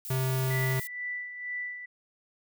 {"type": "noise", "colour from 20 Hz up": "violet", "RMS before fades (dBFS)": -39, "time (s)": [0.05, 0.87], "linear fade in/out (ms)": 0}
{"type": "tone", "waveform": "square", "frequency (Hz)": 130.81, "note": "C3", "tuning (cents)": 0, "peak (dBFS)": -27, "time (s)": [0.1, 0.8], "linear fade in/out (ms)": 5}
{"type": "tone with tremolo", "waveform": "sine", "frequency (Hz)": 1975.5, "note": "B6", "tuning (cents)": 0, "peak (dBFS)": -31, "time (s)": [0.5, 1.86], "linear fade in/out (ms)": 10, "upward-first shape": "sine", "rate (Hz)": 2.1, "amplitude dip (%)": 60}
{"effects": []}